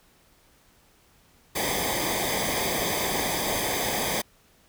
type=noise with comb filter; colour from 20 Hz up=pink; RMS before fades=-27 dBFS; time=1.55-4.22 s; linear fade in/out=10 ms; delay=0.72 ms; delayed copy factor=-0.8; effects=pink hiss -60 dBFS RMS until 4.68 s